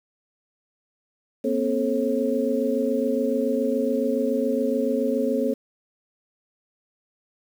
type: tone cluster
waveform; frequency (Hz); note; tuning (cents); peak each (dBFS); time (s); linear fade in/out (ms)
sine; 238.2 / 265.3 / 435.9 / 541; A#3 / C4 / A4 / C#5; +38 / +24 / -16 / -42; -26; 1.44-5.54; 10
effects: 8-bit